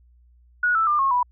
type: tone with pitch steps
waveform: sine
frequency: 1457 / 1320.7 / 1197.2 / 1085.2 / 983.7 Hz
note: F#6 / E6 / D6 / C#6 / B5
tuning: -27 / +3 / +33 / -37 / -7 cents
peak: -17 dBFS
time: 0.63-1.23 s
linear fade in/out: 5 ms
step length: 120 ms
effects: added 60 Hz sine -52 dBFS peak until 1.31 s